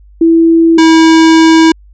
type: tone pair in turn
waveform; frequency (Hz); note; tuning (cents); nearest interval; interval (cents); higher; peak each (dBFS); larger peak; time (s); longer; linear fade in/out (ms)
sine / square; 330.1 / 323.5; E4 / E4; +2 / -32; unison; 34; first; -3; neither; 0.21-0.78 / 0.78-1.72; second; 5
effects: added 50 Hz sine -36 dBFS peak until 1.93 s + resampled to 16000 Hz